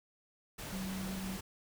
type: tone in noise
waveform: sine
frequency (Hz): 190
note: F#3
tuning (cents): +46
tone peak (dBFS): -38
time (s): 0.72-1.37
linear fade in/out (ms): 10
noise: pink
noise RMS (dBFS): -44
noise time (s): 0.58-1.41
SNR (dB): +3
effects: none